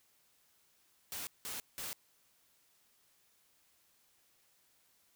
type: noise bursts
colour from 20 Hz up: white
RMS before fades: -42 dBFS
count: 3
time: 1.12-1.93 s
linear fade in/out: 0 ms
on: 150 ms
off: 180 ms
effects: white hiss -71 dBFS RMS until 5.15 s